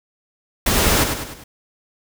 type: noise with echo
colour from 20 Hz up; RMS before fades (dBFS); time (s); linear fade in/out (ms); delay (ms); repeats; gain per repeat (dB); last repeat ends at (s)
pink; -17; 0.66-1.04; 5; 100; 4; -6; 1.44
effects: none